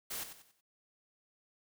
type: noise with echo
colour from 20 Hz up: white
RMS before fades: -40 dBFS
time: 0.1-0.24 s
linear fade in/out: 10 ms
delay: 93 ms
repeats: 4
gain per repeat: -9 dB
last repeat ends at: 0.612 s
effects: none